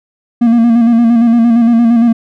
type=tone with vibrato; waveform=triangle; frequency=233.1 Hz; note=A#3; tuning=in tune; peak=-3 dBFS; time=0.41-2.13 s; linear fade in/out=10 ms; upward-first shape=square; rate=8.7 Hz; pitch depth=37 cents each way; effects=none